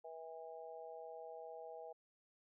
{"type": "harmonic tone", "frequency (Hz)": 162.3, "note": "E3", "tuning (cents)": -27, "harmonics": [3, 4, 5], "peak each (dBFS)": [-52, -52, -54], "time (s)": [0.04, 1.93], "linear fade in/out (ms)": 10, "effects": []}